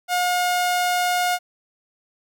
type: tone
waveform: sawtooth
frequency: 717 Hz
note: F5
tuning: 45 cents sharp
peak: -15 dBFS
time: 0.08-1.39 s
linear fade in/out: 50 ms
effects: none